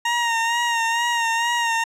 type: tone with vibrato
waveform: 20% pulse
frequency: 932.3 Hz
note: A#5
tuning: in tune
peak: -14 dBFS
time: 0.05-1.84 s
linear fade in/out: 5 ms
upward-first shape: sine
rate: 2.2 Hz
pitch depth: 40 cents each way
effects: low-pass 8000 Hz 12 dB/octave